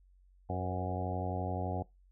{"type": "harmonic tone with a mistuned harmonic", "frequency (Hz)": 91.7, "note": "F#2", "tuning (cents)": -15, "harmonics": [1, 2, 3, 4, 5, 6, 7, 8, 9], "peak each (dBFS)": [-36, -41, -43, -45, -44, -45, -44, -40, -45], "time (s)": [0.49, 1.83], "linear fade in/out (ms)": 10, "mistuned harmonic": 5, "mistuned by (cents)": 39, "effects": ["noise-tail reverb RT60 0.2 s tail -23 dB re dry", "added 46 Hz sine -60 dBFS peak until 2.11 s"]}